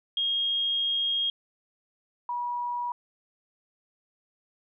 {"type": "tone pair in turn", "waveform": "sine", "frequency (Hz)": [3253, 967.1], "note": ["G#7", "B5"], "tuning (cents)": [-37, -37], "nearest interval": "octave + major sixth", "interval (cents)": 2100, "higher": "first", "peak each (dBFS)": [-24, -28], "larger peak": "first", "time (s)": [[0.17, 1.3], [2.29, 2.92]], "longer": "first", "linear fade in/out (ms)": 2, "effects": []}